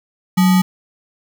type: tone with sample-and-hold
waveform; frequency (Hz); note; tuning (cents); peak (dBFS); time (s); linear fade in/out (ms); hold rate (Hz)
sine; 185; F#3; 0; -9; 0.37-0.62; 10; 1050
effects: none